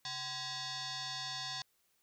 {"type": "tone with frequency modulation", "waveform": "sine", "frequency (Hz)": 135.5, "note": "C#3", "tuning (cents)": -39, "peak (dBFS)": -38, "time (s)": [0.05, 1.62], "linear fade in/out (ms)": 2, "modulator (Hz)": 896, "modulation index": 6, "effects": ["white hiss -75 dBFS RMS until 2.02 s"]}